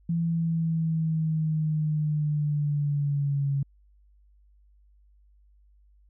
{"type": "linear sweep", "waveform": "sine", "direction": "down", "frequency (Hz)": [168.1, 138.59], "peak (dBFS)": -23, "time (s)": [0.09, 3.63], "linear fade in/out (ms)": 5, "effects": ["added 50 Hz sine -56 dBFS peak until 6.09 s"]}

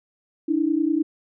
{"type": "tone pair together", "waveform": "sine", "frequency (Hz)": [293.7, 323.9], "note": ["D4", "E4"], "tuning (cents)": [0, -30], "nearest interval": "major second", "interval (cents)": 170, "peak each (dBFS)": [-22, -21], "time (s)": [0.48, 1.03], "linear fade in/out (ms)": 10, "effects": []}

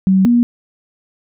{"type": "tone pair in turn", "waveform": "sine", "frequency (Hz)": [190, 239.4], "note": ["F#3", "A#3"], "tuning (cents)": [46, 46], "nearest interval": "major third", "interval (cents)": 400, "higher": "second", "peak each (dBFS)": -8, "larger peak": "neither", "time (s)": [[0.07, 0.25], [0.25, 0.43]], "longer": "neither", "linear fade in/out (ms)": 0, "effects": []}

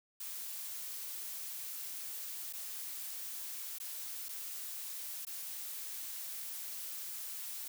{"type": "noise with dropouts", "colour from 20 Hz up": "blue", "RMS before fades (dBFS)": -43, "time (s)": [0.2, 7.68], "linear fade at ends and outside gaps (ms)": 5, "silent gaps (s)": [[2.527, 2.534], [3.785, 3.8], [4.286, 4.29], [5.251, 5.268]], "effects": []}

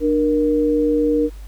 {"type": "tone pair together", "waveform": "sine", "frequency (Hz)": [298.6, 470.4], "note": ["D4", "A#4"], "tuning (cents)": [29, 16], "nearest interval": "minor sixth", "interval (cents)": 787, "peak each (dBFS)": -17, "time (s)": [0, 1.3], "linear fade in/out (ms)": 50, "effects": ["added 49 Hz sine -32 dBFS peak until 1.47 s", "pink hiss -50 dBFS RMS until 1.47 s"]}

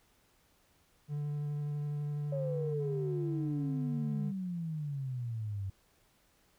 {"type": "tone with vibrato", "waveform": "triangle", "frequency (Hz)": 146.83, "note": "D3", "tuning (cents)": 0, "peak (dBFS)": -31, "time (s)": [1.08, 4.33], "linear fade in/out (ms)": 50, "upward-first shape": "sine", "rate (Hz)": 12, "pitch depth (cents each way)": 10}
{"type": "exponential sweep", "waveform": "sine", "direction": "down", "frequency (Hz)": [559, 94.5], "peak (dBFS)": -34, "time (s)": [2.32, 5.7], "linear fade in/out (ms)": 5}
{"effects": ["tanh soft clip ceiling -22 dBFS", "pink hiss -69 dBFS RMS until 6.58 s"]}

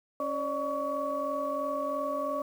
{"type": "tone cluster", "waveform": "sine", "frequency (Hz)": [276.3, 553, 596, 1126], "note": ["C#4", "C#5", "D5", "C#6"], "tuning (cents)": [-6, -4, 25, 27], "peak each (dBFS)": [-37, -37, -32, -33], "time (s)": [0.2, 2.42], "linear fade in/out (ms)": 2, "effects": ["tanh soft clip ceiling -19 dBFS", "9-bit"]}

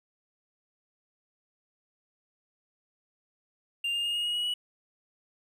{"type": "tone with pitch steps", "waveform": "triangle", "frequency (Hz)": [2794, 2817, 2840, 2863, 2886, 2909, 2933], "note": ["F7", "F7", "F7", "F7", "F#7", "F#7", "F#7"], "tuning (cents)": [0, 14, 28, 42, -44, -30, -16], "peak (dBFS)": -26, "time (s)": [3.84, 4.54], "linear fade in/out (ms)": 5, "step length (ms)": 100, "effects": []}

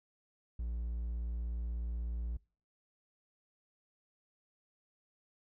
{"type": "tone", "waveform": "triangle", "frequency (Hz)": 58.27, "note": "A#1", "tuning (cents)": 0, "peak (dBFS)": -33, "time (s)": [0.59, 2.37], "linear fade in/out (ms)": 5, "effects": ["noise-tail reverb RT60 0.4 s tail -25 dB re dry"]}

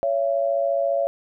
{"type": "tone pair together", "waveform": "sine", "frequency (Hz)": [560, 674.5], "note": ["C#5", "E5"], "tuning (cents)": [18, 40], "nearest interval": "minor third", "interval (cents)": 322, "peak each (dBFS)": [-21, -23], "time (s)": [0.03, 1.07], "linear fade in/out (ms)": 0, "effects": []}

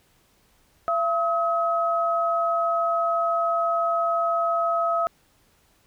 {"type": "tone pair together", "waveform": "sine", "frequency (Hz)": [676.5, 1277], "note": ["E5", "D#6"], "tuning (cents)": [45, 45], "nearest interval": "major seventh", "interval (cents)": 1100, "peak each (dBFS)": -23, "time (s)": [0.88, 5.07], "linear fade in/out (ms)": 0, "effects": ["pink hiss -62 dBFS RMS until 5.86 s"]}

